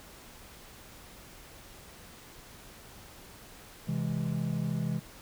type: chord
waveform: triangle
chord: C augmented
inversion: none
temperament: equal with one note detuned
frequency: 130.81 / 163.86 / 207.7 Hz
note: C3 / E3 / G#3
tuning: 0 / -10 / 0 cents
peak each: -32 / -30 / -33 dBFS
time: 3.87-5 s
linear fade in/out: 20 ms
effects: pink hiss -51 dBFS RMS until 5.21 s